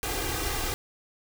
pink noise with comb filter, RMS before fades -30 dBFS, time 0.03-0.74 s, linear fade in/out 0 ms, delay 2.5 ms, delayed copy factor +0.95, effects none

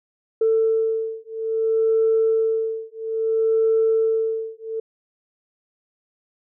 sine beating tone pair, 445.7 / 446.3 Hz, A4 / A4, +22 / +25 cents, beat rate 0.6 Hz, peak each -20 dBFS, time 0.41-4.8 s, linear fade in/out 5 ms, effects tanh soft clip ceiling -10 dBFS

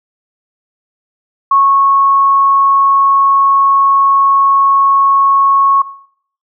sine tone, 1100 Hz, C#6, 14 cents flat, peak -6 dBFS, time 1.51-5.82 s, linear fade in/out 5 ms, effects noise-tail reverb RT60 0.6 s tail -17 dB re dry

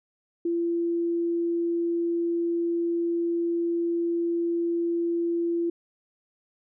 sine tone, 340 Hz, F4, 46 cents flat, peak -23 dBFS, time 0.45-5.7 s, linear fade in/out 5 ms, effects none

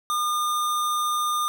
square tone, 1211 Hz, D#6, 47 cents flat, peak -23 dBFS, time 0.1-1.48 s, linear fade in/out 0 ms, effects none

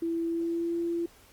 sine tone with pitch glide, 333 to 339.6 Hz, E4 to F4, +18 to -48 cents, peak -27 dBFS, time 0.02-1.06 s, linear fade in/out 5 ms, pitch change +34 cents, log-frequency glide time 0.25-0.78 s, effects pink hiss -57 dBFS RMS until 1.32 s + Opus 32 kbps

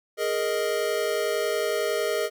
square chord, Ab suspended second, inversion none, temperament equal, 415.3 / 466.2 / 622.3 Hz, Ab4 / Bb4 / Eb5, 0 / 0 / 0 cents, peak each -29 dBFS, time 0.17-2.3 s, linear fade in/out 50 ms, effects none

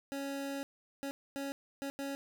25% pulse tone bursts at uneven times, 277.2 Hz, C#4, in tune, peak -33 dBFS, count 5, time 0.12-0.63 / 1.03-1.11 / 1.36-1.52 / 1.82-1.9 / 1.99-2.15 s, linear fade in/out 0 ms, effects none

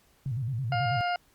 sine tone with vibrato, 123.47 Hz, B2, in tune, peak -28 dBFS, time 0.26-1.01 s, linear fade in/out 0 ms, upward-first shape square, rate 9.2 Hz, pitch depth 160 cents each way
harmonic tone, 707 Hz, F5, 21 cents sharp, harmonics 1 / 2 / 3 / 4 / 6 / 7, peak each -27 / -33 / -39 / -39 / -49 / -45 dBFS, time 0.72-1.16 s, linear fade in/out 2 ms
effects pink hiss -64 dBFS RMS until 1.34 s + Opus 48 kbps

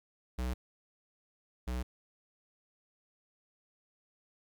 square tone pair in turn, 62.3 / 61.83 Hz, B1 / B1, +16 / +3 cents, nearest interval unison, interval 13 cents, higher first, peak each -33 / -34 dBFS, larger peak first, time 0.38-0.54 / 1.67-1.83 s, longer neither, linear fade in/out 10 ms, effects 12-bit

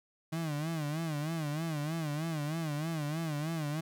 35% pulse tone with vibrato, 155.56 Hz, D#3, in tune, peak -31 dBFS, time 0.32-3.81 s, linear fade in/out 10 ms, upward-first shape sine, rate 3.2 Hz, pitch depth 120 cents each way, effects none

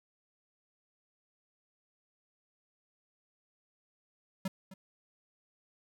square tone with echo, 190.4 Hz, F#3, 50 cents sharp, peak -32 dBFS, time 4.45-4.48 s, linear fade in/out 5 ms, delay 260 ms, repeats 1, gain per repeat -15 dB, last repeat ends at 4.74 s, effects none

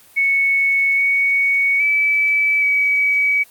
sine tone with pitch steps, 2212 / 2230 / 2302 / 2274 Hz, C#7 / C#7 / D7 / C#7, -4 / +10 / -35 / +44 cents, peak -13 dBFS, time 0.16-3.44 s, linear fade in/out 20 ms, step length 820 ms, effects white hiss -48 dBFS RMS until 3.5 s + Opus 32 kbps

